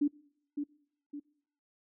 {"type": "tone with echo", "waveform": "sine", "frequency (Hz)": 290.1, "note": "D4", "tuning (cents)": -21, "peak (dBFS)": -24, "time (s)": [0.01, 0.08], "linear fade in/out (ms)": 10, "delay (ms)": 560, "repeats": 2, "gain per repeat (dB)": -7, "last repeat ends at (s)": 1.2, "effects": ["noise-tail reverb RT60 0.7 s tail -24 dB re dry"]}